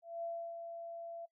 sine tone with ADSR envelope, 675 Hz, E5, 41 cents sharp, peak -37 dBFS, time 0.02-1.26 s, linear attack 210 ms, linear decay 310 ms, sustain -6 dB, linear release 13 ms, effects noise-tail reverb RT60 0.1 s tail -20 dB re dry

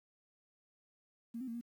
sine tone with pitch steps, 231.9 / 260.8 / 230.4 / 236.8 Hz, A#3 / C4 / A#3 / A#3, -9 / -5 / -20 / +27 cents, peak -39 dBFS, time 1.34-1.612 s, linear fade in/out 10 ms, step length 68 ms, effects 11-bit

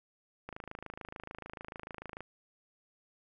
click train, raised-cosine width 0.5 ms, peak -27 dBFS, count 47, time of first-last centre 0.49-2.206 s, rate 26.8 Hz, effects none

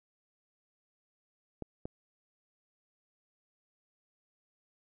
clicks, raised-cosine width 2 ms, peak -25 dBFS, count 2, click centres 1.623 / 1.855 s, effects none

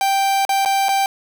45% pulse tone with dropouts, 784 Hz, G5, in tune, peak -15 dBFS, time 0.01-1.06 s, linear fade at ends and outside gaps 1 ms, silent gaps 0.451-0.492 / 0.65-0.658 / 0.885-0.89 s, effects none

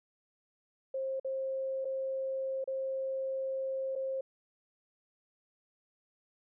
sine tone with dropouts, 532 Hz, C5, 29 cents sharp, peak -32 dBFS, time 0.94-4.21 s, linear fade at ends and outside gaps 5 ms, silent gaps 1.198-1.246 / 1.847-1.852 / 2.642-2.675 / 3.954-3.959 s, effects none

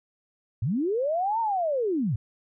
sine linear two-way sweep, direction up then down, 92.1 to 932.3 to 92.1 Hz, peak -23 dBFS, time 0.62-2.16 s, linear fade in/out 5 ms, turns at 1.4 s, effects none

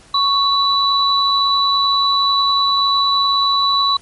sine tone pair together, 1108.7 / 3951 Hz, C#6 / B7, 0 / 0 cents, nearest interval octave + minor seventh, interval 2200 cents, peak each -15 dBFS, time 0.14-3.97 s, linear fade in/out 5 ms, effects pink hiss -46 dBFS RMS until 4.01 s + MP3 48 kbps

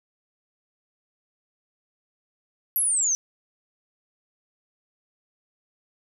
sine exponential sweep, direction down, 11840 to 5920 Hz, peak -20 dBFS, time 2.76-3.15 s, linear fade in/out 0 ms, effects none

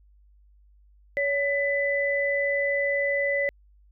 sine tone pair together, 564 / 1998.9 Hz, C#5 / B6, +30 / +20 cents, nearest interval octave + minor seventh, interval 2190 cents, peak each -25 dBFS, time 1.17-3.49 s, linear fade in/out 0 ms, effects added 50 Hz sine -54 dBFS peak until 3.91 s

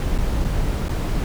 brown noise with dropouts, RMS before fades -21 dBFS, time 0-1.24 s, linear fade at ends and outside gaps 1 ms, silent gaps 0.179-0.185 / 0.443-0.447 / 0.884-0.892 s, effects none

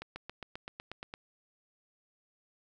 accelerating click train, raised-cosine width 0.3 ms, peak -25 dBFS, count 10, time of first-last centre 0.02-1.139 s, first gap 140 ms, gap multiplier 0.97, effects none

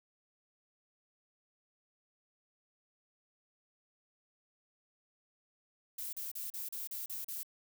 violet noise bursts, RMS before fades -41 dBFS, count 8, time 5.98-7.432 s, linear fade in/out 5 ms, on 150 ms, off 36 ms, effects none

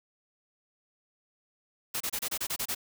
white noise bursts, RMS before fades -32 dBFS, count 9, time 1.94-2.749 s, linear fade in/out 10 ms, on 65 ms, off 28 ms, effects none

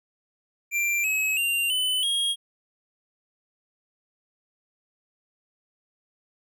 square tone with pitch steps, 2365 / 2564 / 2780 / 3014 / 3268 Hz, D7 / E7 / F7 / F#7 / G#7, +12 / -49 / -9 / +31 / -29 cents, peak -23 dBFS, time 0.71-2.36 s, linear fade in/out 50 ms, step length 330 ms, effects none

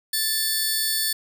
15% pulse tone pair together, 1760 / 4458 Hz, A6 / C#8, 0 / +9 cents, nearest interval octave + major third, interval 1609 cents, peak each -22 / -16 dBFS, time 0.13-1.13 s, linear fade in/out 5 ms, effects 8-bit

